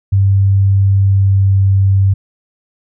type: tone with pitch glide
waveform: sine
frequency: 98 to 97.27 Hz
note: G2 to G2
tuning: 0 to -13 cents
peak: -7 dBFS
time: 0.12-2.14 s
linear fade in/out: 10 ms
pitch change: -13 cents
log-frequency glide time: 0.98-1.57 s
effects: none